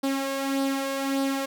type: tone with flanger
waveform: sawtooth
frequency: 272.5 Hz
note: C#4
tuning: 29 cents flat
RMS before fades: -27 dBFS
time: 0.03-1.46 s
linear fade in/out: 10 ms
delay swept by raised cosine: 0.21 to 1.91 ms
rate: 1.7 Hz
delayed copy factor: +0.5
effects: none